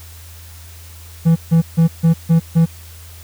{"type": "tone bursts", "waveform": "triangle", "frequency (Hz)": 164.81, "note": "E3", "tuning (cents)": 0, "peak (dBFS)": -6, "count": 6, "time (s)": [1.25, 2.66], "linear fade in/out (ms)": 20, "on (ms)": 110, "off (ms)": 150, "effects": ["added 83 Hz sine -36 dBFS peak until 3.23 s", "white hiss -42 dBFS RMS until 3.23 s"]}